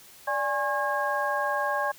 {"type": "tone cluster", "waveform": "sine", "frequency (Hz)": [585, 825, 1083, 1630], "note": ["D5", "G#5", "C#6", "G#6"], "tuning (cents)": [-7, -12, -41, -33], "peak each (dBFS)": -30, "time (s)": [0.27, 1.92], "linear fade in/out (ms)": 10, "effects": ["white hiss -51 dBFS RMS until 1.98 s"]}